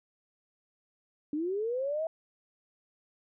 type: linear sweep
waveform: sine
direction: up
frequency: 286.6 to 658 Hz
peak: -29 dBFS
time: 1.33-2.07 s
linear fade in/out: 2 ms
effects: none